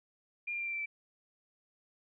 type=tone with pitch steps; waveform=sine; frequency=2407 / 2390 / 2374 / 2357 / 2341 / 2325 Hz; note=D7 / D7 / D7 / D7 / D7 / D7; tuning=+42 / +30 / +18 / +6 / -6 / -18 cents; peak=-34 dBFS; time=0.47-0.86 s; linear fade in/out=10 ms; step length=65 ms; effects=none